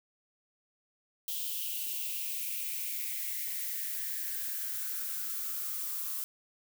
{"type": "noise with high-pass filter sweep", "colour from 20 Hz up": "violet", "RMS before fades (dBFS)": -36, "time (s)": [1.28, 6.24], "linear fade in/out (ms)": 0, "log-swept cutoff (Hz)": [3200, 1100], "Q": 5.3, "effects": []}